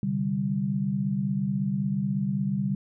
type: chord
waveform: sine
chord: C suspended second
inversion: none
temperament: just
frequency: 130.81 / 147.16 / 196.22 Hz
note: C3 / D3 / G3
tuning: 0 / +4 / +2 cents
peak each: -32 / -30 / -26 dBFS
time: 0.03-2.75 s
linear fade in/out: 2 ms
effects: none